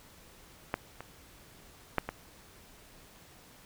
clicks, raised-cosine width 0.5 ms, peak -14 / -26 / -11 / -19 dBFS, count 4, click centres 0.741 / 1.006 / 1.983 / 2.09 s, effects pink hiss -56 dBFS RMS until 3.65 s

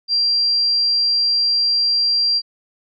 sine tone, 4740 Hz, D8, 15 cents sharp, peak -14 dBFS, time 0.08-2.42 s, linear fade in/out 50 ms, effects none

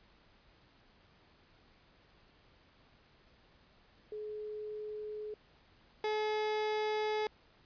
sine / 30% pulse tone pair in turn, 424.8 / 427.8 Hz, G#4 / A4, +39 / -49 cents, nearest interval unison, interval 12 cents, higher second, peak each -39 / -29 dBFS, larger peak second, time 4.12-5.34 / 6.04-7.27 s, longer second, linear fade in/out 2 ms, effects pink hiss -65 dBFS RMS until 7.65 s + resampled to 11025 Hz

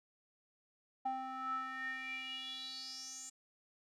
square tone with band-pass filter sweep, 261.6 Hz, C4, in tune, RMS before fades -43 dBFS, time 1.05-3.3 s, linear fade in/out 10 ms, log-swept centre 820 to 7400 Hz, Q 8, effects none

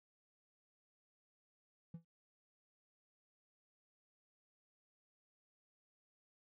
triangle tone with exponential decay, 166.5 Hz, E3, 18 cents sharp, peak -40 dBFS, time 1.94-2.05 s, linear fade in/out 5 ms, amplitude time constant 22 ms, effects tanh soft clip ceiling -37 dBFS

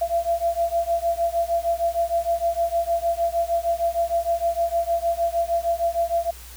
sine beating tone pair, 676 / 682.5 Hz, E5 / F5, +43 / -40 cents, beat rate 6.5 Hz, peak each -23 dBFS, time 0.01-6.31 s, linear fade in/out 10 ms, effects added 60 Hz sine -41 dBFS peak until 6.56 s + white hiss -44 dBFS RMS until 6.56 s

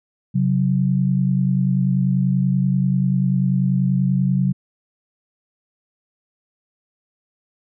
sine tone pair together, 134.71 / 185 Hz, C#3 / F#3, -49 / 0 cents, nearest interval perfect fourth, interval 549 cents, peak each -18 dBFS, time 0.34-4.53 s, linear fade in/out 20 ms, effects none

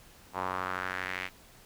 sawtooth tone with band-pass filter sweep, 92.5 Hz, F#2, in tune, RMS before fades -35 dBFS, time 0.33-1.3 s, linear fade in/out 50 ms, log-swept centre 940 to 2300 Hz, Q 2.7, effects pink hiss -56 dBFS RMS until 1.65 s

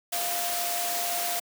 sine tone in noise, 698.5 Hz, F5, in tune, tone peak -32 dBFS, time 0.12-1.4 s, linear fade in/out 10 ms, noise white, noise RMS -30 dBFS, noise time 0.12-1.4 s, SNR -5 dB, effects high-pass 300 Hz 12 dB/octave

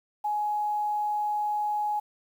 sine tone with quantisation, 838 Hz, G#5, 15 cents sharp, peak -25 dBFS, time 0.24-2 s, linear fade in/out 10 ms, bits 9, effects none

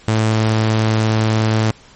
sawtooth tone, 110 Hz, A2, in tune, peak -9 dBFS, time 0.08-1.71 s, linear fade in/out 0 ms, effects pink hiss -45 dBFS RMS until 1.95 s + MP3 32 kbps

